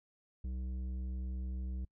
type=tone with tanh clipping; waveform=sine; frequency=63.5 Hz; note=B1; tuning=49 cents sharp; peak=-38 dBFS; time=0.44-1.85 s; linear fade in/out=5 ms; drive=10 dB; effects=noise-tail reverb RT60 0.1 s tail -26 dB re dry